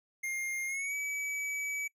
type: tone with pitch glide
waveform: square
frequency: 2121 to 2286 Hz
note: C7 to D7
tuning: +23 to -47 cents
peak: -34 dBFS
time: 0.23-1.88 s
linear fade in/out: 10 ms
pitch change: +130 cents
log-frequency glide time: 0.66-0.95 s
effects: noise-tail reverb RT60 0.1 s tail -22 dB re dry + resampled to 32000 Hz